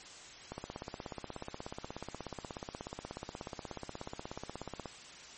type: click train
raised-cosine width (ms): 1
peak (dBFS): -26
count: 73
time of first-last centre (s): 0.52-4.857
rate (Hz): 16.6
effects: white hiss -51 dBFS RMS until 5.37 s + MP3 32 kbps